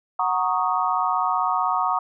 sine chord, D# minor seventh, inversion first, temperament equal, 740 / 932.3 / 1108.7 / 1244.5 Hz, F#5 / A#5 / C#6 / D#6, 0 / 0 / 0 / 0 cents, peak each -25 dBFS, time 0.19-1.99 s, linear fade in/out 5 ms, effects none

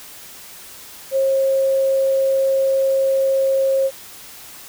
sine tone, 538 Hz, C5, 48 cents sharp, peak -14 dBFS, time 1.11-3.91 s, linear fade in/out 50 ms, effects white hiss -39 dBFS RMS until 4.68 s

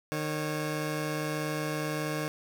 15% pulse tone pair together, 152.97 / 547 Hz, D#3 / C#5, -29 / -23 cents, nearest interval octave + minor seventh, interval 2206 cents, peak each -25 / -30 dBFS, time 0.12-2.28 s, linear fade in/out 0 ms, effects none

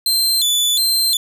sawtooth tone with vibrato, 3791 Hz, A#7, 28 cents sharp, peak -11 dBFS, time 0.06-1.17 s, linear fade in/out 2 ms, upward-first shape square, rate 1.4 Hz, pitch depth 150 cents each way, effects none

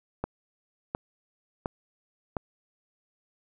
click train, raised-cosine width 1 ms, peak -15 dBFS, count 4, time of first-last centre 0.24-2.368 s, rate 1.41 Hz, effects none

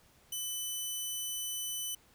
10% pulse tone, 3000 Hz, F#7, 23 cents sharp, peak -27 dBFS, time 0.32-1.95 s, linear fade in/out 5 ms, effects pink hiss -64 dBFS RMS until 2.14 s

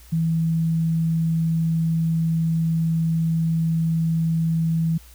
sine tone, 163.2 Hz, E3, 17 cents flat, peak -18 dBFS, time 0.12-4.98 s, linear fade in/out 10 ms, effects added 60 Hz sine -45 dBFS peak until 5.14 s + white hiss -51 dBFS RMS until 5.14 s

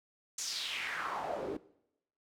pink noise with band-pass filter sweep, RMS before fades -38 dBFS, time 0.38-1.57 s, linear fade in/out 5 ms, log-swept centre 6900 to 340 Hz, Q 3.5, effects noise-tail reverb RT60 0.8 s tail -19 dB re dry

